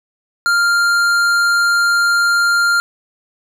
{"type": "tone with tanh clipping", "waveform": "sine", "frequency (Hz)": 1396.9, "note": "F6", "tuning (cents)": 0, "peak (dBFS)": -13, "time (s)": [0.46, 2.8], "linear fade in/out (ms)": 0, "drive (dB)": 14, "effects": []}